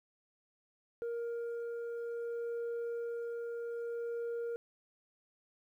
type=tone with frequency modulation; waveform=sine; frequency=468.8 Hz; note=A#4; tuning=10 cents sharp; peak=-36 dBFS; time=1.02-4.56 s; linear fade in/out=0 ms; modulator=937 Hz; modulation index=0.28; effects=12-bit